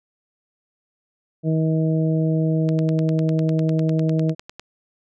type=harmonic tone; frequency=159.2 Hz; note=D#3; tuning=40 cents sharp; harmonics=1 / 2 / 3 / 4; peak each=-18 / -24 / -28 / -30 dBFS; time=1.43-4.35 s; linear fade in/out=50 ms
type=click train; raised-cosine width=0.2 ms; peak=-18 dBFS; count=20; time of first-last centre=2.69-4.596 s; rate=9.97 Hz
effects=none